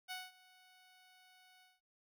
10% pulse tone with ADSR envelope, 740 Hz, F#5, in tune, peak -33 dBFS, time 0.08-1.81 s, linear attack 32 ms, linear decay 200 ms, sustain -22 dB, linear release 190 ms, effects none

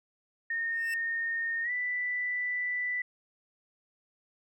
sine tone with pitch glide, 1837 to 1980.3 Hz, A#6 to B6, -26 to +4 cents, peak -29 dBFS, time 0.5-3.02 s, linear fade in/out 5 ms, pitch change +130 cents, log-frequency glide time 1.63-1.71 s
sawtooth tone with exponential growth, 2663 Hz, E7, 17 cents sharp, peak -32 dBFS, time 0.7-0.94 s, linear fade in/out 2 ms, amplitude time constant 52 ms
effects none

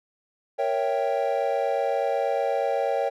triangle chord, A# diminished seventh, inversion none, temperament equal, 466.2 / 554.4 / 659.3 / 784 Hz, A#4 / C#5 / E5 / G5, 0 / 0 / 0 / 0 cents, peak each -27 / -24 / -28 / -26 dBFS, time 0.58-3.1 s, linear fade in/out 20 ms, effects none

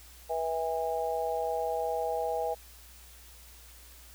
harmonic tone, 162.7 Hz, E3, 22 cents flat, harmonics 3 / 4 / 5, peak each -33 / -33 / -33 dBFS, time 0.29-2.55 s, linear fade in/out 20 ms, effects added 60 Hz sine -53 dBFS peak until 4.14 s + white hiss -54 dBFS RMS until 4.14 s

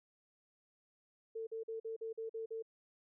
sine tone bursts, 448.5 Hz, A4, 33 cents sharp, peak -39 dBFS, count 8, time 1.35-2.625 s, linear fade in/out 10 ms, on 120 ms, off 45 ms, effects none

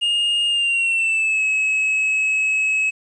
triangle tone with pitch glide, 2839 to 2573 Hz, F7 to E7, +28 to -43 cents, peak -15 dBFS, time 0.01-2.91 s, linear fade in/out 20 ms, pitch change -171 cents, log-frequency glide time 0.47-1.43 s, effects resampled to 22050 Hz + 9-bit

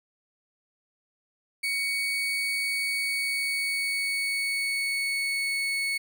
35% pulse tone with pitch glide, 2237 to 2210 Hz, C#7 to C#7, +15 to -6 cents, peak -24 dBFS, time 1.63-5.98 s, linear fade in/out 10 ms, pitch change -21 cents, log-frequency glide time 2.91-5.76 s, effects none

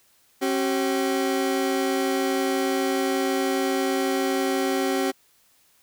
30% pulse tone pair together, 270.5 / 382.5 Hz, C#4 / G4, -42 / -42 cents, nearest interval tritone, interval 600 cents, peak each -22 dBFS, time 0.41-5.12 s, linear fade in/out 20 ms, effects white hiss -61 dBFS RMS until 5.82 s

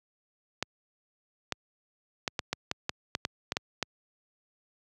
clicks, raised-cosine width 0.2 ms, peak -11 dBFS, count 12, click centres 0.626 / 1.523 / 2.278 / 2.392 / 2.53 / 2.714 / 2.894 / 3.151 / 3.251 / 3.521 / 3.569 / 3.827 s, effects high-pass 80 Hz 12 dB/octave

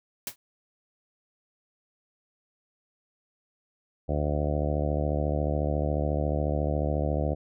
white noise with exponential decay, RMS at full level -28 dBFS, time 0.27-0.36 s, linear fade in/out 2 ms, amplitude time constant 19 ms
harmonic tone, 74.1 Hz, D2, 16 cents sharp, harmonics 1 / 2 / 3 / 4 / 5 / 6 / 7 / 8 / 9 / 10, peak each -28 / -31 / -37 / -35 / -38 / -40 / -34 / -35 / -36 / -41 dBFS, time 4.08-7.35 s, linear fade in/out 20 ms
effects none

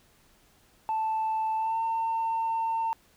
sine tone with pitch glide, 880 to 904.2 Hz, A5 to A5, 0 to +47 cents, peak -24 dBFS, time 0.89-2.93 s, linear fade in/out 0 ms, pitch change +47 cents, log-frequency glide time 1.57-1.8 s, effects tanh soft clip ceiling -23 dBFS + pink hiss -62 dBFS RMS until 3.16 s

